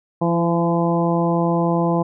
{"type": "harmonic tone with a mistuned harmonic", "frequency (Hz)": 170, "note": "F3", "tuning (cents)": -46, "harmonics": [1, 2, 3, 4, 5, 6], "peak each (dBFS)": [-19, -22, -24, -25, -26, -27], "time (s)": [0.21, 2.03], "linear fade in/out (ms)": 10, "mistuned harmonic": 2, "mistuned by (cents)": -17, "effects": []}